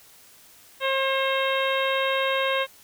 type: harmonic tone with a mistuned harmonic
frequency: 536 Hz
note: C5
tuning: 42 cents sharp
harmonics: 1 / 2 / 3 / 4 / 5 / 6 / 7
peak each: -25 / -28 / -30 / -31 / -32 / -33 / -33 dBFS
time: 0.8-2.67 s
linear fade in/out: 50 ms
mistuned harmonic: 6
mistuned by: -20 cents
effects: white hiss -52 dBFS RMS until 2.83 s